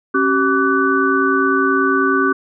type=tone cluster; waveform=sine; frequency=273.2 / 383.2 / 1157 / 1494 Hz; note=C#4 / G4 / D6 / F#6; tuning=-25 / -39 / -26 / +16 cents; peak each=-18 dBFS; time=0.14-2.33 s; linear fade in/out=10 ms; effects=none